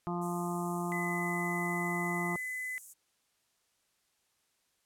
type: harmonic tone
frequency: 174.61 Hz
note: F3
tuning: in tune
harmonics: 1 / 2 / 4 / 5 / 6 / 7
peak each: -35 / -38 / -41 / -42 / -43 / -43 dBFS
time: 0.07-2.36 s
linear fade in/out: 0 ms
type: high-pass noise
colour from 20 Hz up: white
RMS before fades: -47 dBFS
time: 0.21-2.94 s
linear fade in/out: 20 ms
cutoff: 6700 Hz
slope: 48 dB/octave
type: tone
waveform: sine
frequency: 2015 Hz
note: B6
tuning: 34 cents sharp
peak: -35 dBFS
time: 0.92-2.78 s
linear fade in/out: 0 ms
effects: white hiss -75 dBFS RMS until 4.85 s + low-pass 11000 Hz 12 dB/octave